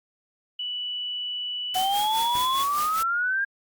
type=tone with pitch glide; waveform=sine; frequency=2960 to 3400 Hz; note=F#7 to G#7; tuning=0 to +40 cents; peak=-28 dBFS; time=0.59-2.63 s; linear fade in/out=5 ms; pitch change=+240 cents; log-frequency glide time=1.71-2.13 s
type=noise with tremolo; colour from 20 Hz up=white; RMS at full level=-32 dBFS; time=1.74-3.03 s; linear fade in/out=5 ms; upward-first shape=sine; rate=4.9 Hz; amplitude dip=65%
type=exponential sweep; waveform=sine; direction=up; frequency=736 to 1625 Hz; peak=-22 dBFS; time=1.75-3.45 s; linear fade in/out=10 ms
type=noise with exponential decay; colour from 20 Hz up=pink; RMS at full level=-34 dBFS; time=2.35-2.52 s; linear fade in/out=1 ms; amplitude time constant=35 ms
effects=Opus 48 kbps